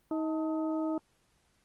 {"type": "harmonic tone with a mistuned harmonic", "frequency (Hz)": 316.3, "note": "D#4", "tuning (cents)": 29, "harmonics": [1, 2, 3, 4], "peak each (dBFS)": [-30, -37, -43, -45], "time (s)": [0.11, 0.98], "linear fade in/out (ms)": 2, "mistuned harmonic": 3, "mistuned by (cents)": -110, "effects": ["pink hiss -71 dBFS RMS until 1.64 s", "Opus 32 kbps"]}